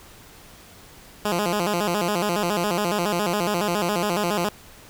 10% pulse tone with vibrato, 190 Hz, F#3, 46 cents sharp, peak -13 dBFS, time 1.25-4.49 s, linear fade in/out 2 ms, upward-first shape square, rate 7.2 Hz, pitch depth 160 cents each way, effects pink hiss -47 dBFS RMS until 4.89 s

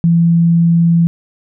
sine tone, 168.4 Hz, E3, 37 cents sharp, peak -7 dBFS, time 0.04-1.07 s, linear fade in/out 0 ms, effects none

